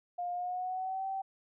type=tone with pitch glide; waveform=sine; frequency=708 to 772.1 Hz; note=F5 to G5; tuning=+23 to -26 cents; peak=-33 dBFS; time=0.18-1.22 s; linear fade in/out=10 ms; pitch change=+151 cents; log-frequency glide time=0.32-1.06 s; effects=none